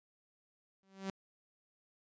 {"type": "tone with exponential growth", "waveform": "sawtooth", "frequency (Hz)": 193, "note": "G3", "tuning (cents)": -27, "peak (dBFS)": -31, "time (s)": [0.83, 1.1], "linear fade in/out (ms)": 0, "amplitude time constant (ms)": 57, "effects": ["resampled to 16000 Hz"]}